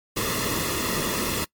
pink noise with comb filter, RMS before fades -26 dBFS, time 0.16-1.45 s, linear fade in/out 10 ms, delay 1.3 ms, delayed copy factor -0.7, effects noise-tail reverb RT60 0.1 s tail -22 dB re dry + MP3 96 kbps

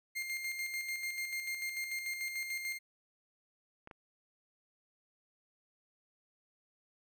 40% pulse tone with tremolo, 2113 Hz, C7, 16 cents sharp, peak -34 dBFS, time 0.15-2.79 s, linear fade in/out 20 ms, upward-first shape square, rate 6.8 Hz, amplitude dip 45%
clicks, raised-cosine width 0.5 ms, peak -34 dBFS, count 2, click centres 3.874 / 3.912 s
effects none

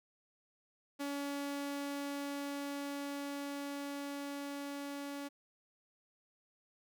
sawtooth tone with level ramp, 283.1 Hz, C#4, 37 cents sharp, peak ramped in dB -33 to -37 dBFS, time 0.99-5.29 s, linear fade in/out 20 ms, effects none

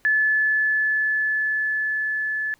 sine tone with level ramp, 1729 Hz, A6, 31 cents flat, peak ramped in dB -16 to -23 dBFS, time 0.05-2.54 s, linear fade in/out 0 ms, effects pink hiss -60 dBFS RMS until 2.59 s

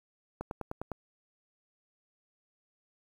click train, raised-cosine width 1 ms, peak -22 dBFS, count 6, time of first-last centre 0.41-0.917 s, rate 9.86 Hz, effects 9-bit

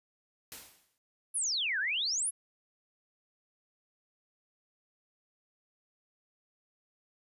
white noise with exponential decay, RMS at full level -42 dBFS, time 0.52-0.98 s, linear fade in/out 0 ms, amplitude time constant 100 ms
sine exponential two-way sweep, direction down then up, 11270 to 1480 to 11270 Hz, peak -29 dBFS, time 1.34-2.31 s, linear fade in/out 20 ms, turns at 1.79 s
effects resampled to 32000 Hz

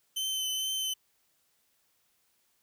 sawtooth tone with vibrato, 3064 Hz, G7, 40 cents flat, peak -27 dBFS, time 0.16-0.94 s, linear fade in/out 10 ms, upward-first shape triangle, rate 2.2 Hz, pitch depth 18 cents each way, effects white hiss -72 dBFS RMS until 2.62 s

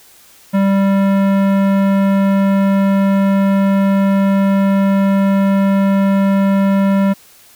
sine tone with tanh clipping, 196 Hz, G3, in tune, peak -12 dBFS, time 0.53-7.14 s, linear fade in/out 20 ms, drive 18 dB, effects white hiss -45 dBFS RMS until 7.55 s

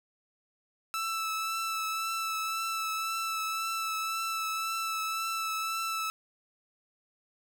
sawtooth tone with vibrato, 1318.5 Hz, E6, in tune, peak -27 dBFS, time 0.94-6.1 s, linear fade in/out 0 ms, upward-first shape triangle, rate 1.9 Hz, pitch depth 21 cents each way, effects none

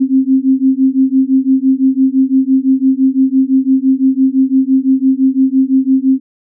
sine beating tone pair, 261.9 / 267.8 Hz, C4 / C4, +2 / +40 cents, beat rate 5.9 Hz, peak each -11 dBFS, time 0-6.2 s, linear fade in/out 20 ms, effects none

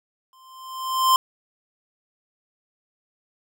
square tone with exponential growth, 1043 Hz, C6, 6 cents flat, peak -13 dBFS, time 0.33-1.16 s, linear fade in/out 1 ms, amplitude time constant 180 ms, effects none

